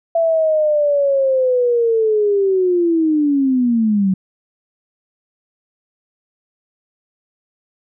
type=linear sweep; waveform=sine; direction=down; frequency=670 to 185 Hz; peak=-12 dBFS; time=0.15-4.14 s; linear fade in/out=5 ms; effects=none